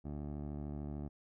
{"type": "tone with low-pass filter", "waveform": "15% pulse", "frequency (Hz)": 73.42, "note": "D2", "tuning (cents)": 0, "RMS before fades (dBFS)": -42, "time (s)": [0.04, 1.09], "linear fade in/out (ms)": 20, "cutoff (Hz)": 550, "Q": 0.91, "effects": []}